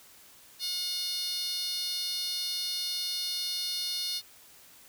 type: tone with high-pass filter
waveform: 10% pulse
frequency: 722 Hz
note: F#5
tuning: 43 cents flat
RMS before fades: -33 dBFS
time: 0.59-4.22 s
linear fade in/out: 50 ms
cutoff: 4400 Hz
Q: 3.2
effects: white hiss -55 dBFS RMS until 4.88 s